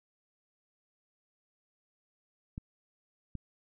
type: clicks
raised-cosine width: 5 ms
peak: -26 dBFS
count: 2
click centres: 2.579 / 3.353 s
effects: none